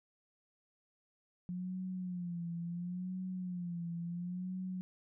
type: tone with vibrato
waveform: sine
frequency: 177.5 Hz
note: F3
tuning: 28 cents sharp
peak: -37 dBFS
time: 1.49-4.81 s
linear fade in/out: 0 ms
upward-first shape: sine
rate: 0.72 Hz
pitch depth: 79 cents each way
effects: none